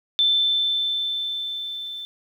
sine tone with level ramp, 3537 Hz, A7, 8 cents sharp, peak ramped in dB -15 to -31 dBFS, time 0.19-2.05 s, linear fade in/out 0 ms, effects 9-bit

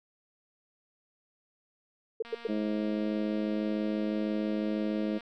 sine tone bursts, 450.4 Hz, A4, 40 cents sharp, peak -27 dBFS, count 3, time 2.2-2.472 s, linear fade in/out 5 ms, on 24 ms, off 100 ms
click train, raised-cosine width 0.3 ms, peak -32 dBFS, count 693, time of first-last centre 2.25-5.207 s, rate 234 Hz
harmonic tone, 106.1 Hz, G#2, 38 cents sharp, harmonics 2 / 3 / 4 / 5 / 6, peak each -31 / -33 / -40 / -38 / -41 dBFS, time 2.48-5.19 s, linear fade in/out 20 ms
effects none

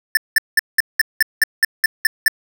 square tone bursts, 1772 Hz, A6, 12 cents sharp, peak -10 dBFS, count 11, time 0.15-2.281 s, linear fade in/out 2 ms, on 21 ms, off 190 ms, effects none

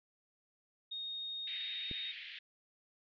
sine tone, 3714 Hz, A#7, 7 cents flat, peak -39 dBFS, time 0.91-2.12 s, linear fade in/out 10 ms
pink band-pass noise, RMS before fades -48 dBFS, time 1.47-2.39 s, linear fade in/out 5 ms, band 1900 to 3800 Hz, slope 48 dB/octave
click, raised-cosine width 3 ms, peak -31 dBFS, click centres 1.913 s
effects none

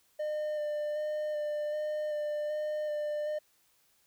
triangle tone with vibrato, 602 Hz, D5, 43 cents sharp, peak -29 dBFS, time 0.19-3.39 s, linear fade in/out 10 ms, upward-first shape square, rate 1.3 Hz, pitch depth 13 cents each way, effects white hiss -69 dBFS RMS until 4.06 s

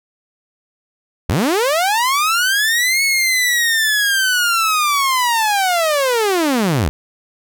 sawtooth linear two-way sweep, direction up then down, 62.8 to 2212 to 62.8 Hz, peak -10 dBFS, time 1.29-6.89 s, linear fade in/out 0 ms, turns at 3.03 s, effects none

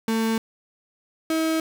35% pulse tone pair in turn, 224.1 / 320.7 Hz, A3 / E4, +32 / -48 cents, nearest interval tritone, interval 620 cents, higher second, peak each -19 / -19 dBFS, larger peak neither, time 0.08-0.38 / 1.3-1.6 s, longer neither, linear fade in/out 2 ms, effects none

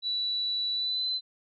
sine tone with pitch glide, 3946 to 4041 Hz, B7 to B7, -2 to +39 cents, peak -27 dBFS, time 0.02-1.21 s, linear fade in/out 50 ms, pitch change +41 cents, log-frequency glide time 0.73-1.08 s, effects none

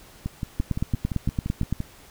two click trains, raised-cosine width 5 ms, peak -11 / -15 dBFS, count 11 / 10, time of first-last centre 0.6-1.726 / 0.26-1.804 s, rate 8.88 / 5.83 Hz, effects pink hiss -50 dBFS RMS until 2.1 s

